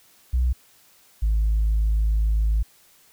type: tone pair in turn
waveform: sine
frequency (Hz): 62.1 / 53.58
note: B1 / A1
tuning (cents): +10 / -45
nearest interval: minor third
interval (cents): 255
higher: first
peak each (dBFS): -16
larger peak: neither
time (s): 0.33-0.53 / 1.22-2.63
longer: second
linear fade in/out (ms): 10
effects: tanh soft clip ceiling -15 dBFS + white hiss -56 dBFS RMS until 3.12 s